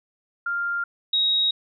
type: tone pair in turn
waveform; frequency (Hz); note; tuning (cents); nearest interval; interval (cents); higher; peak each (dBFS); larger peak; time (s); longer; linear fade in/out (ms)
sine; 1396.9 / 3790; F6 / A#7; 0 / +28; octave + perfect fourth; 1728; second; -23 / -18; second; 0.46-0.84 / 1.13-1.51; neither; 5
effects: none